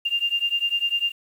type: beating tone pair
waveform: sine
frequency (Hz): 2793 / 2803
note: F7 / F7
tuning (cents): -1 / +6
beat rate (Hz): 10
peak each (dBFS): -24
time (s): 0.05-1.12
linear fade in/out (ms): 10
effects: 8-bit